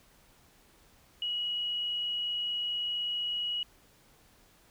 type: tone with frequency modulation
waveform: sine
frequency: 2911 Hz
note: F#7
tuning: 29 cents flat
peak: -30 dBFS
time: 1.22-3.63 s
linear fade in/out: 2 ms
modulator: 24.7 Hz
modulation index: 0.37
effects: pink hiss -62 dBFS RMS until 4.7 s